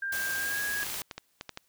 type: tone with pitch glide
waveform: sine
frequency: 1592 to 1653.9 Hz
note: G6 to G#6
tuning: +26 to -8 cents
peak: -30 dBFS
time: 0.02-0.84 s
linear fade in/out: 5 ms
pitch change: +66 cents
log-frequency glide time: 0.37-0.61 s
type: noise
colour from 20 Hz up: white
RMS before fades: -36 dBFS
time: 0.12-1.02 s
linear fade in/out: 5 ms
type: clicks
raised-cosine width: 0.2 ms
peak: -20 dBFS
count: 10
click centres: 0.83 / 0.867 / 0.9 / 0.942 / 1.018 / 1.112 / 1.18 / 1.411 / 1.493 / 1.574 s
effects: white hiss -70 dBFS RMS until 1.68 s